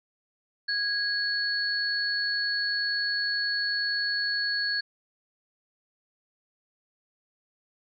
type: tone pair together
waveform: sine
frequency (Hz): 1650 / 4401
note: G#6 / C#8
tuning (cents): -12 / -13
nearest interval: octave + perfect fourth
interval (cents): 1699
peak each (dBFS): -28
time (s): 0.68-4.81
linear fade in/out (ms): 10
effects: none